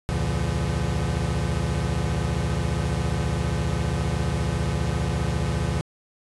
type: tone cluster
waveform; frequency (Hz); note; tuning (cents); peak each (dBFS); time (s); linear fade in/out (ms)
square; 67.1 / 81.9 / 116.2 / 141.2 / 168.9; C2 / E2 / A#2 / C#3 / E3; +44 / -11 / -5 / +32 / +42; -30; 0.09-5.81; 0
effects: resampled to 24000 Hz